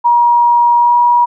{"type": "tone with pitch glide", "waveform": "sine", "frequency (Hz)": [953, 961.3], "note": ["A#5", "B5"], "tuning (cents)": [38, -47], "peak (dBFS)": -6, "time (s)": [0.04, 1.26], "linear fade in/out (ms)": 20, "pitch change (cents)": 15, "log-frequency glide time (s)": [0.78, 0.96], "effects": []}